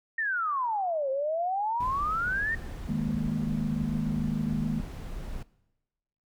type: exponential two-way sweep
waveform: sine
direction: down then up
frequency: 1864 to 523.3 to 1864 Hz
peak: -26 dBFS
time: 0.18-2.55 s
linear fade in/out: 5 ms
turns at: 1.1 s
type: noise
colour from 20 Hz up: brown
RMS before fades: -38 dBFS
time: 1.8-5.43 s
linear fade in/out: 5 ms
type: chord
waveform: sine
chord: D# suspended fourth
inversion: none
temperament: equal with one note detuned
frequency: 155.56 / 207.7 / 234.6 Hz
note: D#3 / G#3 / A#3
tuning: 0 / 0 / +11 cents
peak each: -31 dBFS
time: 2.88-4.81 s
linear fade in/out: 10 ms
effects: noise-tail reverb RT60 1.0 s tail -21 dB re dry